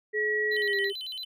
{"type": "tone with pitch glide", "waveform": "sine", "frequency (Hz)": [424.2, 398.1], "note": ["G#4", "G4"], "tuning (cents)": [37, 27], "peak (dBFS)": -29, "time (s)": [0.13, 0.93], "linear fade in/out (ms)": 20, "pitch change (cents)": -110, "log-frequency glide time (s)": [0.56, 0.78]}
{"type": "tone", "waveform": "sine", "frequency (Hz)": 1921, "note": "B6", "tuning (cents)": -48, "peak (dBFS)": -26, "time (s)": [0.13, 0.91], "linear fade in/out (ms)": 50}
{"type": "tone with vibrato", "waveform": "triangle", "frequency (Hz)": 3500, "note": "A7", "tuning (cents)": -10, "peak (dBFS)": -33, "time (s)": [0.51, 1.25], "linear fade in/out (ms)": 10, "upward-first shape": "square", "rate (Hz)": 9, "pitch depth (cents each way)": 240}
{"effects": []}